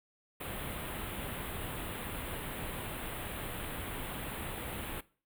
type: band-stop noise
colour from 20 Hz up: pink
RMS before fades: -40 dBFS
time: 0.4-5.01 s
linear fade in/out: 10 ms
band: 3600 to 8900 Hz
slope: 48 dB/octave
effects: noise-tail reverb RT60 0.4 s tail -20 dB re dry